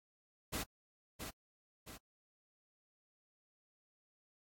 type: noise with echo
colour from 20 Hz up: pink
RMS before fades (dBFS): -39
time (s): 0.52-0.64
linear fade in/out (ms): 20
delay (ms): 670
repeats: 2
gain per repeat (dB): -6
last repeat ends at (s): 1.98
effects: AAC 64 kbps